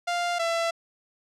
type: tone pair in turn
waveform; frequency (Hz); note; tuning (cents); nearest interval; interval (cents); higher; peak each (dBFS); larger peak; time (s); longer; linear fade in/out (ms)
sawtooth; 698.5 / 669.9; F5 / E5; 0 / +28; minor second; 72; first; -21 / -20; second; 0.07-0.39 / 0.39-0.71; neither; 10
effects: low-pass 7000 Hz 12 dB/octave